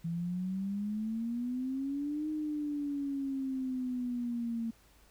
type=exponential two-way sweep; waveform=sine; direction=up then down; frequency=164.81 to 309.2 to 226.7 Hz; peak=-32 dBFS; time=0.04-4.71 s; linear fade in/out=10 ms; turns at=2.29 s; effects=added 50 Hz sine -64 dBFS peak until 5.1 s + pink hiss -64 dBFS RMS until 5.1 s